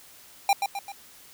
square tone with echo, 798 Hz, G5, 31 cents sharp, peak -18 dBFS, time 0.49-0.53 s, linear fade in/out 2 ms, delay 130 ms, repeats 3, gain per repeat -6 dB, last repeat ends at 0.92 s, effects white hiss -51 dBFS RMS until 1.33 s

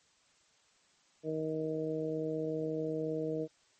harmonic tone, 157.2 Hz, D#3, 18 cents sharp, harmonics 1 / 2 / 3 / 4, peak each -41 / -37 / -35 / -42 dBFS, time 1.23-3.48 s, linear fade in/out 50 ms, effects white hiss -68 dBFS RMS until 3.79 s + MP3 32 kbps

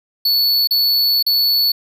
square tone with dropouts, 4435 Hz, C#8, in tune, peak -13 dBFS, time 0.25-1.72 s, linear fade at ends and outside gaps 5 ms, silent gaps 0.674-0.708 / 1.227-1.264 s, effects none

